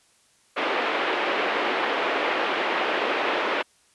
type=band-pass noise; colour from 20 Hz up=pink; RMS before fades=-25 dBFS; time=0.56-3.63 s; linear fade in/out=20 ms; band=350 to 3000 Hz; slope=24 dB/octave; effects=white hiss -61 dBFS RMS until 3.94 s + resampled to 24000 Hz